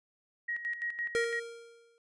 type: tone with tremolo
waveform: sine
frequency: 1893 Hz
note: A#6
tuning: 26 cents sharp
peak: -31 dBFS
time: 0.48-1.4 s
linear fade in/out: 10 ms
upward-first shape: square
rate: 5.9 Hz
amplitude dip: 65%
type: tone with exponential decay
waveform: square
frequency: 465.4 Hz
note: A#4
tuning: 3 cents flat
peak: -27 dBFS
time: 1.15-1.98 s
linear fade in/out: 0 ms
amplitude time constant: 180 ms
effects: resampled to 22050 Hz